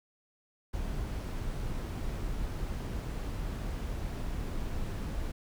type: noise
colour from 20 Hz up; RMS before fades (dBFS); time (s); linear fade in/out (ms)
brown; -35; 0.73-5.32; 10
effects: none